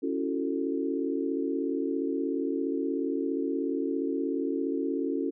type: chord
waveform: sine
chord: F# minor seventh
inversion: second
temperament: just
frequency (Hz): 277.5 / 333 / 370 / 444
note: C#4 / E4 / F#4 / A4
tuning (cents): +2 / +18 / 0 / +16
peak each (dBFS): -30 / -33 / -34 / -34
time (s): 0.02-5.31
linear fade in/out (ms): 20
effects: none